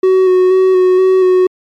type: tone with vibrato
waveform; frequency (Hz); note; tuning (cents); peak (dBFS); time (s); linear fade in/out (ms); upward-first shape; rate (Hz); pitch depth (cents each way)
triangle; 371.9; F#4; +9; -4; 0.03-1.47; 5; square; 2.1; 17
effects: MP3 64 kbps